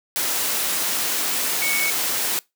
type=tone in noise; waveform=sine; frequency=2222 Hz; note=C#7; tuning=4 cents sharp; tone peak=-22 dBFS; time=1.62-1.9 s; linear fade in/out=0 ms; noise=white; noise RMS=-23 dBFS; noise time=0.16-2.39 s; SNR=-2 dB; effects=noise-tail reverb RT60 0.2 s tail -23 dB re dry + high-pass 200 Hz 12 dB/octave